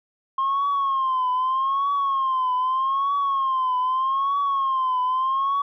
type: tone with vibrato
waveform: sine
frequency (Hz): 1066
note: C6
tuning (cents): +32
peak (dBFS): -18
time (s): 0.38-5.62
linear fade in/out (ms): 5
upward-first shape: triangle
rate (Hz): 0.81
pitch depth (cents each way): 110
effects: tanh soft clip ceiling -17 dBFS